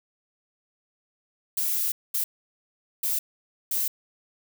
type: noise bursts at uneven times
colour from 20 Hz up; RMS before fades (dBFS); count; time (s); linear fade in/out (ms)
violet; -26; 4; 1.57-1.92 / 2.14-2.24 / 3.03-3.19 / 3.71-3.88; 5
effects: none